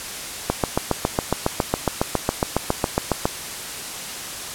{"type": "click train", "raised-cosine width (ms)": 1, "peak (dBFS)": -3, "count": 21, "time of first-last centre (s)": [0.5, 3.255], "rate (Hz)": 7.26, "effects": ["white hiss -31 dBFS RMS until 4.54 s", "low-pass 11000 Hz 12 dB/octave"]}